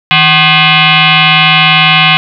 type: tone with frequency modulation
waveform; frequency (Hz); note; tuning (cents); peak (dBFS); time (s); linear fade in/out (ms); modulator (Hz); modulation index
sine; 159.6; D#3; +44; -3; 0.11-2.17; 0; 457; 7.1
effects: none